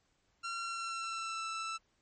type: tone with pitch glide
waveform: sawtooth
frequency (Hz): 1369 to 1325.4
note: F6 to E6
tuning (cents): -35 to +9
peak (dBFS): -33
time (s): 0.43-1.78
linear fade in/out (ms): 20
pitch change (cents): -56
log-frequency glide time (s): 0.59-1.47
effects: pink hiss -75 dBFS RMS until 2.01 s + MP3 32 kbps